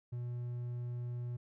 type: tone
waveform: triangle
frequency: 121.4 Hz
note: B2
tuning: 29 cents flat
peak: -35 dBFS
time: 0.12-1.37 s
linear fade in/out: 10 ms
effects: none